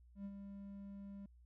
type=tone with ADSR envelope; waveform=triangle; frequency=198.9 Hz; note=G3; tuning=25 cents sharp; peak=-40 dBFS; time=0.15-1.26 s; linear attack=100 ms; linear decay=53 ms; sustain=-6 dB; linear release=4 ms; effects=added 60 Hz sine -61 dBFS peak until 1.45 s